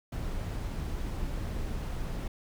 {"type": "noise", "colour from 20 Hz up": "brown", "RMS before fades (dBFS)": -34, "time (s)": [0.12, 2.28], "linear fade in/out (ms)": 5, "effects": []}